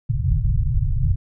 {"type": "low-pass noise", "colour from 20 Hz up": "pink", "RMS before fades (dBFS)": -19, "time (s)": [0.09, 1.16], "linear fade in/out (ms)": 5, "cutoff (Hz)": 150, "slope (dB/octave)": 96, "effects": []}